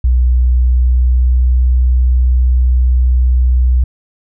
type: tone with pitch glide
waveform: sine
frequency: 61.8 to 62.41 Hz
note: B1 to B1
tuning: +2 to +19 cents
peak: -7 dBFS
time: 0.04-3.84 s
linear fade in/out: 5 ms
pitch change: +17 cents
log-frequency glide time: 0.5-1.52 s
effects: none